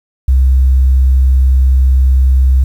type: tone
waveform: sine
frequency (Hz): 65.41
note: C2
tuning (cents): 0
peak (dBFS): -4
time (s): 0.28-2.64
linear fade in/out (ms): 5
effects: tanh soft clip ceiling -2 dBFS + 7-bit